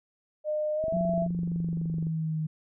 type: tone with pitch glide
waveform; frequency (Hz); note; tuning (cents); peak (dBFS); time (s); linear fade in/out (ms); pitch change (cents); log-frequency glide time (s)
sine; 608 to 666.9; D#5 to E5; -40 to +20; -26; 0.44-1.28; 50; +160; 0.75-0.96
type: click train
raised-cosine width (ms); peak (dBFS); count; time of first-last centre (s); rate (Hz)
3; -28; 30; 0.84-2.069; 23.6
type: exponential sweep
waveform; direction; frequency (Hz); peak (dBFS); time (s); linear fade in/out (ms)
sine; down; 179.9 to 155.56; -27; 0.93-2.47; 10
effects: none